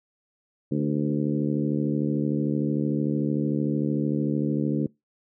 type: harmonic tone with a mistuned harmonic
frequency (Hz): 73.3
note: D2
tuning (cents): -3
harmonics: 2 / 3 / 4 / 5 / 6 / 7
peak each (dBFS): -27 / -27 / -27 / -33 / -36 / -38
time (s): 0.71-4.87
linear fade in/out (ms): 10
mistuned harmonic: 6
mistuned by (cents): +15
effects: noise-tail reverb RT60 0.2 s tail -24 dB re dry